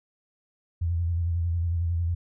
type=tone with vibrato; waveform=sine; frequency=85 Hz; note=F2; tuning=46 cents flat; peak=-23 dBFS; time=0.81-2.15 s; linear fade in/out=10 ms; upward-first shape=square; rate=11 Hz; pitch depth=40 cents each way; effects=none